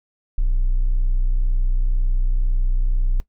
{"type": "tone", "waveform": "triangle", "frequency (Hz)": 31, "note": "B0", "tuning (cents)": 7, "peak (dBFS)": -12, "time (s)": [0.38, 3.2], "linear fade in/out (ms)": 0, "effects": ["noise-tail reverb RT60 0.1 s tail -18 dB re dry", "tanh soft clip ceiling -11 dBFS"]}